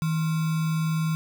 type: tone with sample-and-hold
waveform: sine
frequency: 160.3 Hz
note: E3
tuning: 48 cents flat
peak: -22 dBFS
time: 0.02-1.15 s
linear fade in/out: 0 ms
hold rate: 1225 Hz
effects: none